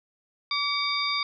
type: tone cluster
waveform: sine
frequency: 1151 / 2268 / 3648 / 4762 Hz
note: D6 / C#7 / A#7 / D8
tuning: -35 / +39 / -38 / +23 cents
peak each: -30 dBFS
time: 0.51-1.23 s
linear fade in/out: 2 ms
effects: none